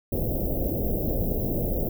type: band-stop noise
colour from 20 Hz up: pink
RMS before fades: -26 dBFS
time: 0.12-1.89 s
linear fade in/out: 5 ms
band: 640 to 14000 Hz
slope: 48 dB/octave
effects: none